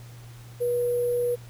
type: tone with sample-and-hold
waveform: sine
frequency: 484.9 Hz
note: B4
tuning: 32 cents flat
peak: -22 dBFS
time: 0.6-1.36 s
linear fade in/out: 20 ms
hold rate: 11025 Hz
effects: added 119 Hz sine -42 dBFS peak until 1.49 s + pink hiss -52 dBFS RMS until 1.49 s